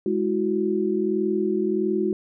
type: tone cluster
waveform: sine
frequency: 208.3 / 326.8 / 368.3 Hz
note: G#3 / E4 / F#4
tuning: +5 / -15 / -8 cents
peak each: -26 / -26 / -23 dBFS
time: 0.06-2.13 s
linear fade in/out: 2 ms
effects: none

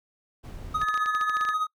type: noise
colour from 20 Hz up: brown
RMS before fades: -39 dBFS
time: 0.43-0.85 s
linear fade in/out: 20 ms
type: tone with tremolo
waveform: triangle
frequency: 1255 Hz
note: D#6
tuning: 15 cents sharp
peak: -20 dBFS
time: 0.74-1.67 s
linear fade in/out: 10 ms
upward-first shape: sine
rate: 15 Hz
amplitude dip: 60%
type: tone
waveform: sine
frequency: 1720 Hz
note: A6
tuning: 40 cents flat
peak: -29 dBFS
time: 0.81-1.54 s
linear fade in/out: 10 ms
type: clicks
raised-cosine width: 0.2 ms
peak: -21 dBFS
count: 12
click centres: 0.816 / 0.886 / 0.942 / 0.976 / 1.06 / 1.15 / 1.212 / 1.296 / 1.369 / 1.411 / 1.451 / 1.489 s
effects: noise-tail reverb RT60 0.1 s tail -26 dB re dry

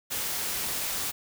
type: noise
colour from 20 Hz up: white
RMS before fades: -31 dBFS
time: 0.1-1.12 s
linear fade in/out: 20 ms
effects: none

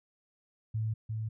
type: tone with echo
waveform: sine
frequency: 110 Hz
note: A2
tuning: in tune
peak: -29 dBFS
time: 0.74-0.94 s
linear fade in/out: 10 ms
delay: 350 ms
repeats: 1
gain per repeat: -3 dB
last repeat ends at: 1.29 s
effects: none

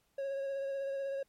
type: tone with vibrato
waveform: triangle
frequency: 548 Hz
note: C#5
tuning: 20 cents flat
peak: -32 dBFS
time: 0.18-1.23 s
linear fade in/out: 5 ms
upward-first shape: sine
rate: 16 Hz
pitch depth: 19 cents each way
effects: pink hiss -75 dBFS RMS until 1.28 s + MP3 64 kbps

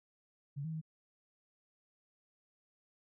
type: tone with pitch steps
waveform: sine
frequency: 141.5 / 160.3 / 158.3 Hz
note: C#3 / E3 / D#3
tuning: +36 / -48 / +30 cents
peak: -37 dBFS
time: 0.56-0.815 s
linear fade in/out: 20 ms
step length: 85 ms
effects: none

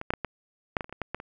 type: clicks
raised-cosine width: 0.5 ms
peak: -20 / -10 / -13 / -15 / -9 / -16 / -27 / -30 / -23 / -15 / -16 / -24 dBFS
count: 12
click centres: 0.014 / 0.105 / 0.137 / 0.247 / 0.768 / 0.808 / 0.844 / 0.895 / 0.926 / 1.017 / 1.146 / 1.201 s
effects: none

